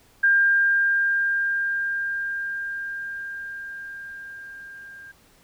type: tone with level ramp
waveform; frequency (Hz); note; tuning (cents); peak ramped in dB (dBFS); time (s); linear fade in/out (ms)
sine; 1600; G6; +35; -14 to -40; 0.23-5.12; 10
effects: pink hiss -57 dBFS RMS until 5.43 s